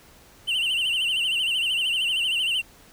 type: tone with vibrato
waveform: triangle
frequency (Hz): 2900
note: F#7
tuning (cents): -35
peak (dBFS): -20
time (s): 0.47-2.62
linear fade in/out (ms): 20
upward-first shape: sine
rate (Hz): 13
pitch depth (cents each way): 120
effects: pink hiss -52 dBFS RMS until 2.92 s